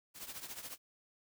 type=noise with tremolo; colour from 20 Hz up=white; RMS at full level=-43 dBFS; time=0.14-0.78 s; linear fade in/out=50 ms; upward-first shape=triangle; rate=14 Hz; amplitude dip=80%; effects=none